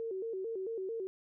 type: tone with vibrato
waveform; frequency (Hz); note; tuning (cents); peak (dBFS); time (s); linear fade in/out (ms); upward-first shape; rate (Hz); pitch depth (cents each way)
sine; 415.3; G#4; 0; -35; 0-1.07; 0; square; 4.5; 160
effects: none